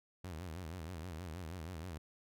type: tone with vibrato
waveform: sawtooth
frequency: 85 Hz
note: F2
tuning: 46 cents flat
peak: -39 dBFS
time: 0.24-1.98 s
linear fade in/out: 5 ms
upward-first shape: sine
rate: 6.3 Hz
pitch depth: 170 cents each way
effects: none